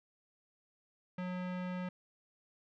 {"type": "tone with low-pass filter", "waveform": "square", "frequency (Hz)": 181.6, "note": "F#3", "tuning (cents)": -32, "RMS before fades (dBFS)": -39, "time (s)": [1.18, 1.89], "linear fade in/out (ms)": 5, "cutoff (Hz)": 2300, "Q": 1.2, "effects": []}